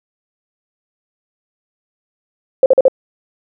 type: tone bursts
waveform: sine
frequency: 527 Hz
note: C5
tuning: 12 cents sharp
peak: -4 dBFS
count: 4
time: 2.63-2.882 s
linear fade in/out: 2 ms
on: 30 ms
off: 44 ms
effects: none